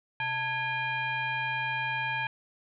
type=tone with frequency modulation; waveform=sine; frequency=1655 Hz; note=G#6; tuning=6 cents flat; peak=-28 dBFS; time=0.2-2.27 s; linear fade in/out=2 ms; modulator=763 Hz; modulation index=1.4; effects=none

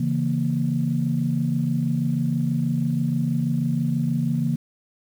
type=chord; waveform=sine; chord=A# diminished; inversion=first; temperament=equal; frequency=138.59 / 164.81 / 233.1 Hz; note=C#3 / E3 / A#3; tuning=0 / 0 / 0 cents; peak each=-24 dBFS; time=0-4.56 s; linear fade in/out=5 ms; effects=tanh soft clip ceiling -10 dBFS + 8-bit

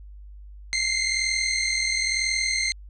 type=tone pair together; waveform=20% pulse; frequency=2072 / 2113 Hz; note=C7 / C7; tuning=-17 / +16 cents; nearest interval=unison; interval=33 cents; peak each=-20 dBFS; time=0.73-2.72 s; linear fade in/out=0 ms; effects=added 50 Hz sine -40 dBFS peak until 2.89 s + resampled to 22050 Hz

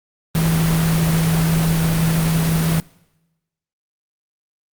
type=tone in noise; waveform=sine; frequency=162.6 Hz; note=E3; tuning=23 cents flat; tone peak=-15 dBFS; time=0.35-2.8 s; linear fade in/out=0 ms; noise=pink; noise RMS=-23 dBFS; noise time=0.35-2.8 s; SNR=+5 dB; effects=noise-tail reverb RT60 1.0 s tail -23 dB re dry + Opus 32 kbps

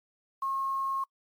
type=tone with quantisation; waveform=sine; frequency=1081 Hz; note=C#6; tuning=44 cents flat; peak=-28 dBFS; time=0.42-1.04 s; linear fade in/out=5 ms; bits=9; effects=noise-tail reverb RT60 0.1 s tail -24 dB re dry + MP3 96 kbps

